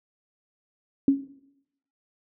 sine tone with exponential decay, 275.4 Hz, C#4, 11 cents flat, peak -12 dBFS, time 1.08-1.28 s, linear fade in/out 2 ms, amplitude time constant 43 ms, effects noise-tail reverb RT60 0.8 s tail -17 dB re dry

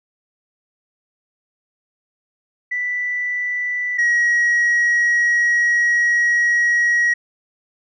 sine tone pair in turn, 1975.5 / 1902.7 Hz, B6 / A#6, 0 / +35 cents, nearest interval minor second, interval 65 cents, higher first, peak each -19 / -11 dBFS, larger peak second, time 2.71-3.98 / 3.98-7.14 s, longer second, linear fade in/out 10 ms, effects tanh soft clip ceiling -12 dBFS

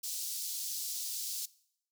pink high-pass noise, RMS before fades -38 dBFS, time 0.03-1.46 s, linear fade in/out 10 ms, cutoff 4500 Hz, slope 24 dB/octave, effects noise-tail reverb RT60 0.7 s tail -21 dB re dry

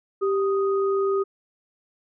sine tone pair together, 392 / 1244.5 Hz, G4 / D#6, 0 / 0 cents, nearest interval octave + minor sixth, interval 2000 cents, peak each -20 / -29 dBFS, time 0.21-1.24 s, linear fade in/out 20 ms, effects none

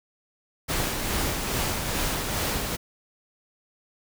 pink noise with tremolo, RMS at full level -26 dBFS, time 0.68-2.77 s, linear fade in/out 20 ms, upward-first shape sine, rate 2.4 Hz, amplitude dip 35%, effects none

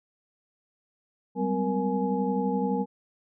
sine tone cluster, 192.9 / 204.5 / 255 / 470.3 / 840 Hz, G3 / G#3 / C4 / A#4 / G#5, -28 / -26 / -44 / +15 / +19 cents, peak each -28 / -35 / -30 / -30 / -32 dBFS, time 1.35-2.86 s, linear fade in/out 50 ms, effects none

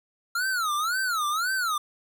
square tone with vibrato, 1354 Hz, E6, 46 cents sharp, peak -25 dBFS, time 0.35-1.78 s, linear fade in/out 5 ms, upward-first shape sine, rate 1.9 Hz, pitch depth 240 cents each way, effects none

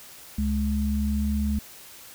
sine tone pair together, 70.3 / 210.4 Hz, C#2 / G#3, +25 / +23 cents, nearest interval octave + perfect fifth, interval 1898 cents, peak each -25 dBFS, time 0.38-1.59 s, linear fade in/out 5 ms, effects white hiss -46 dBFS RMS until 2.14 s

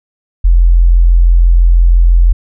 sine tone, 43 Hz, F1, 26 cents flat, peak -3 dBFS, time 0.44-2.33 s, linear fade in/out 10 ms, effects none

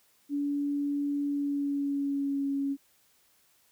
sine tone with pitch glide, 286.2 to 277.7 Hz, D4 to C#4, -45 to +3 cents, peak -27 dBFS, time 0.29-2.77 s, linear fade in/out 50 ms, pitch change -52 cents, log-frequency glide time 1.25-2.49 s, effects white hiss -66 dBFS RMS until 3.71 s

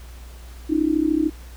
sine tone with amplitude modulation, 311.1 Hz, D#4, in tune, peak -13 dBFS, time 0.69-1.3 s, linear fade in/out 20 ms, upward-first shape sine, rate 33.5 Hz, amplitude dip 90%, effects added 60 Hz sine -37 dBFS peak until 1.56 s + pink hiss -48 dBFS RMS until 1.56 s

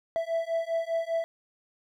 triangle beating tone pair, 659.3 / 664.3 Hz, E5 / E5, 0 / +13 cents, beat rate 5 Hz, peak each -28 / -28 dBFS, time 0.16-1.24 s, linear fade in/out 0 ms, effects none

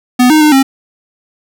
square tone with pitch steps, 248.9 / 309.3 / 303.5 / 268.7 Hz, B3 / D#4 / D#4 / C4, +14 / -10 / -43 / +46 cents, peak -5 dBFS, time 0.19-0.63 s, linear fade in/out 10 ms, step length 110 ms, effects none

